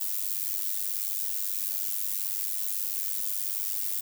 violet noise with amplitude modulation, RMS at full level -27 dBFS, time 0-4.01 s, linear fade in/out 10 ms, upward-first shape sine, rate 98.4 Hz, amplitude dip 85%, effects none

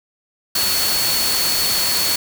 sine tone in noise, 4410 Hz, C#8, 10 cents flat, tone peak -20 dBFS, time 0.55-2.16 s, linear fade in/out 5 ms, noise white, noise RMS -20 dBFS, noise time 0.55-2.16 s, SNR -3 dB, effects none

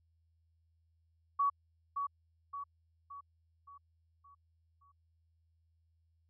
sine tone with echo, 1128 Hz, C#6, 30 cents sharp, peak -27 dBFS, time 1.39-1.5 s, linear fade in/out 10 ms, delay 570 ms, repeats 6, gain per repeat -6 dB, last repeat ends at 4.92 s, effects added 82 Hz sine -70 dBFS peak until 6.29 s

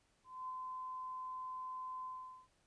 sine tone with ADSR envelope, 1026 Hz, C6, 34 cents flat, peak -40 dBFS, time 0.24-2.48 s, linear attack 250 ms, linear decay 19 ms, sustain -2 dB, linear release 430 ms, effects pink hiss -75 dBFS RMS until 2.66 s + resampled to 22050 Hz

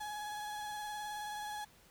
35% pulse tone with vibrato, 840 Hz, G#5, 19 cents sharp, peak -38 dBFS, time 0-1.65 s, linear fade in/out 10 ms, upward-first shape sine, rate 19 Hz, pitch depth 20 cents each way, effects pink hiss -63 dBFS RMS until 1.9 s

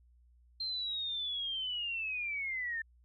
sine linear sweep, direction down, 4172 to 1776 Hz, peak -34 dBFS, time 0.6-2.82 s, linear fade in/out 5 ms, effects added 60 Hz sine -61 dBFS peak until 3.04 s

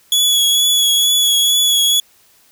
sawtooth tone with vibrato, 3378 Hz, G#7, 29 cents sharp, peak -8 dBFS, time 0.12-2 s, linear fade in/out 2 ms, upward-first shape triangle, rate 2.2 Hz, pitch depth 25 cents each way, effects white hiss -52 dBFS RMS until 2.51 s

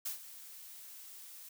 blue noise with ADSR envelope, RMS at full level -37 dBFS, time 0.05-1.49 s, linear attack 10 ms, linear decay 120 ms, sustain -14 dB, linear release 6 ms, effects none

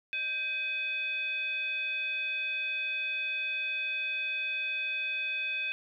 sine tone with frequency modulation, 2526 Hz, D#7, 26 cents sharp, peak -30 dBFS, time 0.13-5.72 s, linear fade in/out 0 ms, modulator 953 Hz, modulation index 0.6, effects none

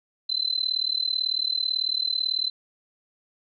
sine tone with amplitude modulation, 4058 Hz, B7, 46 cents sharp, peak -19 dBFS, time 0.29-2.5 s, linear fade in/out 10 ms, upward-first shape sine, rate 38.1 Hz, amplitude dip 95%, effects none

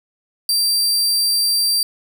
sawtooth tone, 4702 Hz, D8, 1 cent sharp, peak -12 dBFS, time 0.49-1.83 s, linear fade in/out 2 ms, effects none

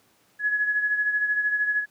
sine beating tone pair, 1687 / 1700 Hz, G#6 / G#6, +27 / +40 cents, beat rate 13 Hz, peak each -22 / -30 dBFS, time 0.39-1.86 s, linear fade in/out 50 ms, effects pink hiss -62 dBFS RMS until 1.9 s + high-pass 150 Hz 12 dB/octave

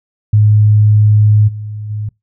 sine tone with level steps, 105.8 Hz, G#2, 33 cents sharp, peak -5 / -21 / -17 dBFS, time 0.33-2.09 s, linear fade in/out 5 ms, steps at 1.47 / 1.89 s, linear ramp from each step 20 ms, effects noise-tail reverb RT60 0.2 s tail -25 dB re dry

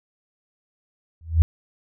sine tone with exponential growth, 81.6 Hz, E2, 17 cents flat, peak -8 dBFS, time 1.21-1.42 s, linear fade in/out 0 ms, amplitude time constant 45 ms, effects none

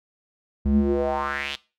square tone with band-pass filter sweep, 70 Hz, C#2, 18 cents sharp, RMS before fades -23 dBFS, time 0.65-1.56 s, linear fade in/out 10 ms, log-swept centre 140 to 3500 Hz, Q 3.8, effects noise-tail reverb RT60 0.3 s tail -19 dB re dry

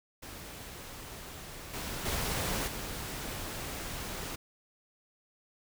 pink noise with level steps, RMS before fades -45 / -38 / -33 / -39 dBFS, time 0.22-4.36 s, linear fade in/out 10 ms, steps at 1.73 / 2.05 / 2.67 s, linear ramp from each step 10 ms, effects none

